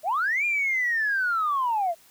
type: linear two-way sweep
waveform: sine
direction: up then down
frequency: 580 to 2432 to 641 Hz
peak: -21 dBFS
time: 0.03-1.95 s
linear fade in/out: 50 ms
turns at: 0.45 s
effects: tanh soft clip ceiling -17 dBFS + white hiss -56 dBFS RMS until 2.1 s